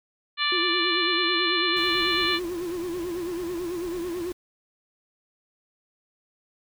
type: harmonic tone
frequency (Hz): 587.3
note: D5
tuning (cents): 0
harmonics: 2 / 3 / 4 / 5 / 6 / 7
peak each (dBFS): -29 / -29 / -29 / -29 / -29 / -29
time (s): 0.37-2.4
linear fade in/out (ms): 50
type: tone with vibrato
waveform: triangle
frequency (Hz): 349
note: F4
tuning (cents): -1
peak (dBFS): -26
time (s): 0.52-4.32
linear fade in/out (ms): 2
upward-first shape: sine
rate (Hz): 9.1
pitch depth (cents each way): 87
type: noise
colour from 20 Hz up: pink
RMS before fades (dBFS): -43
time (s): 1.76-4.33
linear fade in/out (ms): 10
effects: none